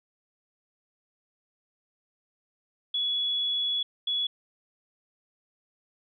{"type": "tone bursts at uneven times", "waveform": "sine", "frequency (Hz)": 3387, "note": "G#7", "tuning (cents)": 33, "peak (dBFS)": -25, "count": 2, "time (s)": [[2.94, 3.83], [4.07, 4.27]], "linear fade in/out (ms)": 5, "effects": []}